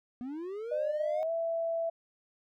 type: linear sweep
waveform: triangle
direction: up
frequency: 237.1 to 740 Hz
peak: -34 dBFS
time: 0.21-1.23 s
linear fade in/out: 0 ms
type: tone with pitch glide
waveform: sine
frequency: 605 to 663.6 Hz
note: D#5 to E5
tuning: -49 to +11 cents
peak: -29 dBFS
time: 0.71-1.9 s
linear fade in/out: 10 ms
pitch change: +160 cents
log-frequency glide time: 1.14-1.31 s
effects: none